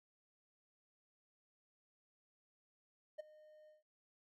triangle tone with ADSR envelope, 613 Hz, D#5, 26 cents flat, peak -38 dBFS, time 3.18-3.83 s, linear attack 18 ms, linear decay 13 ms, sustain -20 dB, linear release 150 ms, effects none

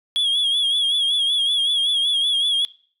sine tone with vibrato, 3331 Hz, G#7, 4 cents sharp, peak -14 dBFS, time 0.16-2.65 s, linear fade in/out 0 ms, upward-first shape sine, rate 5.3 Hz, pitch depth 64 cents each way, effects noise-tail reverb RT60 0.5 s tail -24 dB re dry + tanh soft clip ceiling -16 dBFS

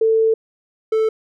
sine / triangle tone pair in turn, 445.4 / 440 Hz, A4 / A4, +21 / 0 cents, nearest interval unison, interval 21 cents, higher first, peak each -12 dBFS, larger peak neither, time 0.01-0.34 / 0.92-1.09 s, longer first, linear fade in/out 5 ms, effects none

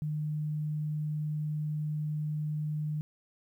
sine tone, 151.7 Hz, D#3, 44 cents flat, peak -30 dBFS, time 0.02-3.01 s, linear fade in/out 0 ms, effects 11-bit

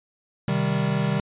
square chord, C minor, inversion none, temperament equal, 130.81 / 155.56 / 196 Hz, C3 / Eb3 / G3, 0 / 0 / 0 cents, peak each -27 / -26 / -26 dBFS, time 0.48-1.2 s, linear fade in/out 2 ms, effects resampled to 8000 Hz

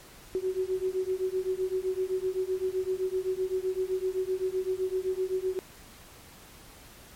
sine beating tone pair, 370 / 377.8 Hz, F#4 / F#4, 0 / +36 cents, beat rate 7.8 Hz, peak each -30 dBFS, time 0.35-5.59 s, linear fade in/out 0 ms, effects pink hiss -51 dBFS RMS until 7.15 s + MP3 64 kbps

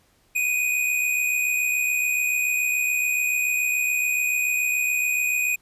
square tone pair together, 2422 / 2489 Hz, D#7 / D#7, -47 / 0 cents, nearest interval unison, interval 47 cents, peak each -30 / -22 dBFS, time 0.35-5.56 s, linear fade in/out 10 ms, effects pink hiss -62 dBFS RMS until 5.61 s + resampled to 32000 Hz

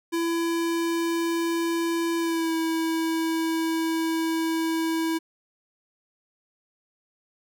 square tone with pitch glide, 335.1 to 325.6 Hz, E4 to E4, +29 to -21 cents, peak -24 dBFS, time 0.12-5.19 s, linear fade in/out 20 ms, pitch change -50 cents, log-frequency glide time 2.18-2.54 s, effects none

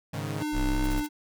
sawtooth chord, Ab suspended fourth, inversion none, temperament equal with one note detuned, 104.37 / 138.59 / 155.56 Hz, Ab2 / Db3 / Eb3, +9 / 0 / 0 cents, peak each -31 dBFS, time 0.13-0.43 s, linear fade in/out 10 ms
square tone with vibrato, 300 Hz, D4, 37 cents sharp, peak -29 dBFS, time 0.38-1.09 s, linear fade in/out 50 ms, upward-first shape sine, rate 2.8 Hz, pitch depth 11 cents each way
square tone, 32.7 Hz, C1, in tune, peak -26 dBFS, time 0.52-1.03 s, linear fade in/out 50 ms
white noise bursts, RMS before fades -43 dBFS, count 4, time 0.84-1.065 s, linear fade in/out 0 ms, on 24 ms, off 43 ms
effects none

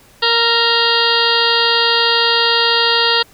harmonic tone with a mistuned harmonic, 466.2 Hz, A#4, in tune, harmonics 1 / 2 / 3 / 4 / 6 / 7 / 8 / 9 / 10, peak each -20 / -20 / -20 / -20 / -20 / -20 / -20 / -20 / -20 dBFS, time 0.22-3.23 s, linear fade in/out 10 ms, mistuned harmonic 3, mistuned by -19 cents, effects pink hiss -47 dBFS RMS until 3.33 s

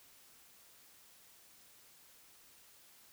silence, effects white hiss -62 dBFS RMS until 3.12 s

